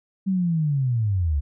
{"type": "linear sweep", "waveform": "sine", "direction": "down", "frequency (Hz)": [196, 67], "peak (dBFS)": -19, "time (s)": [0.26, 1.41], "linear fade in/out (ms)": 20, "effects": []}